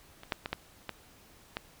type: clicks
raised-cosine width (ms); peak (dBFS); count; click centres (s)
0.3; -29 / -13 / -18 / -15 / -19 / -17; 6; 0.234 / 0.322 / 0.459 / 0.53 / 0.893 / 1.569
effects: pink hiss -58 dBFS RMS until 1.8 s